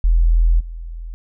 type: tone with level steps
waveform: sine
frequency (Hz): 41.57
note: E1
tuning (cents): +15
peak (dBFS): -10 / -27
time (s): 0.04-1.14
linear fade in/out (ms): 0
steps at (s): 0.59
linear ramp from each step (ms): 20
effects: none